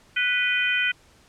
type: harmonic tone with a mistuned harmonic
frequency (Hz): 493.9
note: B4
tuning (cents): 0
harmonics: 3 / 4 / 5 / 6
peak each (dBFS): -25 / -27 / -24 / -29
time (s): 0.16-0.92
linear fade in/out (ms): 10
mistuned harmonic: 6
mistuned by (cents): +69
effects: pink hiss -56 dBFS RMS until 1.28 s + low-pass 9000 Hz 12 dB/octave